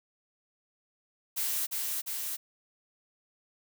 blue noise with echo, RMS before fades -31 dBFS, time 1.36-1.67 s, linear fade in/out 20 ms, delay 350 ms, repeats 2, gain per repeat -2 dB, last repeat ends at 2.37 s, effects none

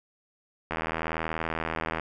click train, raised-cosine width 0.5 ms, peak -14 dBFS, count 105, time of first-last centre 0.71-1.997 s, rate 80.8 Hz, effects none

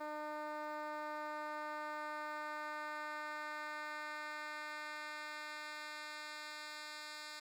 10% pulse tone with band-pass filter sweep, 302.1 Hz, D4, 49 cents sharp, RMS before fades -45 dBFS, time 0-7.4 s, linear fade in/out 10 ms, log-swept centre 690 to 4000 Hz, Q 0.94, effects 11-bit

